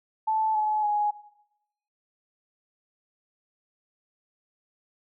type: tone with pitch steps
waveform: sine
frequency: 875 / 854 / 833.6 Hz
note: A5 / G#5 / G#5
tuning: -10 / +48 / +6 cents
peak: -22 dBFS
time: 0.27-1.11 s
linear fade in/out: 10 ms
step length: 280 ms
effects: noise-tail reverb RT60 0.8 s tail -17 dB re dry